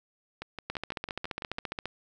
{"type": "two click trains", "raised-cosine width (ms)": 0.3, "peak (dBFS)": [-21, -17], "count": [8, 18], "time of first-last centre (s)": [[0.42, 1.589], [0.7, 1.856]], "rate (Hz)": [5.99, 14.7], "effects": []}